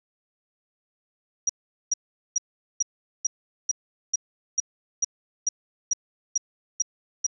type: tone bursts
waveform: sine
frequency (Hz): 5750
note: F8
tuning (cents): +50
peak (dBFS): -19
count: 14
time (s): 1.47-7.266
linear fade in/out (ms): 5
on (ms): 24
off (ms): 420
effects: none